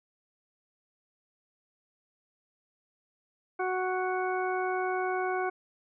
harmonic tone, 370 Hz, F#4, in tune, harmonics 1 / 2 / 3 / 4 / 6, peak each -31 / -32 / -37 / -36 / -42 dBFS, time 3.59-5.5 s, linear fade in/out 10 ms, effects none

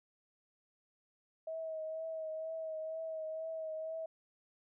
sine tone with vibrato, 639 Hz, D#5, 46 cents sharp, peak -38 dBFS, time 1.47-4.06 s, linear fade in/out 5 ms, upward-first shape triangle, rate 2.1 Hz, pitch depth 30 cents each way, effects none

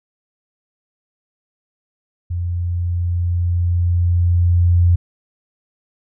sine tone with level ramp, 87.31 Hz, F2, in tune, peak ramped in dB -19 to -9 dBFS, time 2.3-4.96 s, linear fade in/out 10 ms, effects none

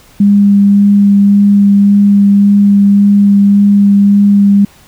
sine tone with vibrato, 201.5 Hz, G3, 48 cents sharp, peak -3 dBFS, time 0.2-4.65 s, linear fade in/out 5 ms, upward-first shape sine, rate 1.8 Hz, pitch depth 9 cents each way, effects pink hiss -42 dBFS RMS until 4.87 s

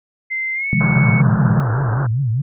sine tone with pitch glide, 2077 to 2213 Hz, C7 to C#7, -13 to -3 cents, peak -19 dBFS, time 0.3-1.22 s, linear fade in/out 20 ms, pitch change +110 cents, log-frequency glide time 0.54-0.67 s
sine chord, F minor seventh, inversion second, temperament equal with one note detuned, 130.81 / 155.56 / 172.01 / 207.7 Hz, C3 / Eb3 / F3 / Ab3, 0 / 0 / -26 / 0 cents, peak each -19 dBFS, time 0.73-1.6 s, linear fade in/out 0 ms
white low-pass noise, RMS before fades -26 dBFS, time 0.8-2.07 s, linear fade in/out 10 ms, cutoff 1600 Hz, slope 96 dB/octave
sine tone with vibrato, 124.3 Hz, B2, 12 cents sharp, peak -15 dBFS, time 0.96-2.42 s, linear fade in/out 10 ms, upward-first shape triangle, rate 5 Hz, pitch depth 270 cents each way
effects none

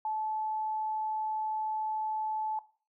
sine tone, 867 Hz, A5, 26 cents flat, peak -30 dBFS, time 0.05-2.59 s, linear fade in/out 2 ms, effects noise-tail reverb RT60 0.4 s tail -17 dB re dry

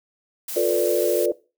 blue noise, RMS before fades -31 dBFS, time 0.48-1.26 s, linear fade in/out 5 ms
sine chord, B half-diminished seventh, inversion second, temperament equal with one note detuned, 352.9 / 440 / 493.9 / 587.3 Hz, F4 / A4 / B4 / D5, +18 / 0 / 0 / 0 cents, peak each -23 dBFS, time 0.56-1.32 s, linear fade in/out 5 ms
effects noise-tail reverb RT60 0.3 s tail -19 dB re dry

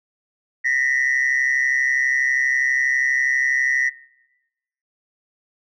sine tone pair together, 1843.2 / 1975.5 Hz, A#6 / B6, -20 / 0 cents, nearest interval minor second, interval 120 cents, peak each -18 dBFS, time 0.64-3.9 s, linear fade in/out 20 ms, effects noise-tail reverb RT60 1.0 s tail -22 dB re dry + tanh soft clip ceiling -13 dBFS

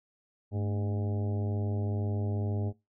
harmonic tone with a mistuned harmonic, 102.1 Hz, G#2, 29 cents flat, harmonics 1 / 2 / 3 / 4 / 5 / 6 / 7 / 8, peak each -29 / -38 / -43 / -42 / -49 / -46 / -51 / -51 dBFS, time 0.51-2.73 s, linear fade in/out 50 ms, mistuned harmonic 2, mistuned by +130 cents, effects noise-tail reverb RT60 0.2 s tail -20 dB re dry

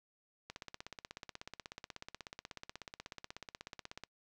click train, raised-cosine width 0.2 ms, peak -27 dBFS, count 59, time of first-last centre 0.5-4.037 s, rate 16.4 Hz, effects noise-tail reverb RT60 0.1 s tail -26 dB re dry

